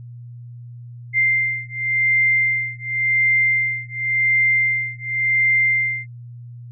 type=beating tone pair; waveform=sine; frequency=2093 / 2093.91 Hz; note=C7 / C7; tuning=0 / +1 cents; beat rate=0.91 Hz; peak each=-19 dBFS; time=1.13-6.07 s; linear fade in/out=50 ms; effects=added 120 Hz sine -34 dBFS peak until 6.71 s